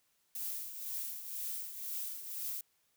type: noise with tremolo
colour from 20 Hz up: violet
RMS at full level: -38 dBFS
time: 0.35-2.61 s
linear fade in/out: 2 ms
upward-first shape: triangle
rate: 2 Hz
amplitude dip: 65%
effects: white hiss -75 dBFS RMS until 2.96 s